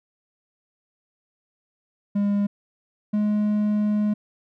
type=tone pair in turn; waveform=triangle; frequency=202.9 / 209.8 Hz; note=G#3 / G#3; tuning=-40 / +18 cents; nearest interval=minor second; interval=58 cents; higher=second; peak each=-17 dBFS; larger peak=neither; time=2.15-2.47 / 3.13-4.14 s; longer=second; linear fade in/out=10 ms; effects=none